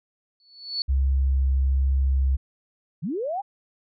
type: tone with exponential growth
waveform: sine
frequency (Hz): 4435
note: C#8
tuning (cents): 0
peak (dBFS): -21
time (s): 0.4-0.82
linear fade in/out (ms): 1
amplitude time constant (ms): 91
type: tone with vibrato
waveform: sine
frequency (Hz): 66.9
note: C2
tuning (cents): +39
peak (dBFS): -18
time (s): 0.88-2.37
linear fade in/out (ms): 20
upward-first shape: triangle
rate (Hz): 1.2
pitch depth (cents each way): 10
type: linear sweep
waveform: sine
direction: up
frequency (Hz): 128.1 to 830.6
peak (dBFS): -25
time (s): 3.02-3.42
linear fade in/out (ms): 20
effects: none